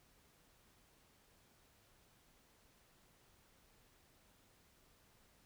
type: silence
effects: pink hiss -70 dBFS RMS until 5.45 s